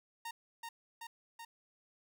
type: tone with echo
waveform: sawtooth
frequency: 924 Hz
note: A#5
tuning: 16 cents flat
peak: -37 dBFS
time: 0.25-0.31 s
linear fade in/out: 5 ms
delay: 380 ms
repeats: 3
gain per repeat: -2 dB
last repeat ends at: 1.45 s
effects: none